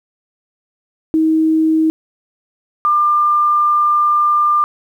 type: tone pair in turn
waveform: sine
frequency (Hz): 317.5 / 1196.1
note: D#4 / D6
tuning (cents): +35 / +31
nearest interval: octave + major seventh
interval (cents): 2296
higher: second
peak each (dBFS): -10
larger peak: neither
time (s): 1.14-1.9 / 2.85-4.64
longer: second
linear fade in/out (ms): 0
effects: 8-bit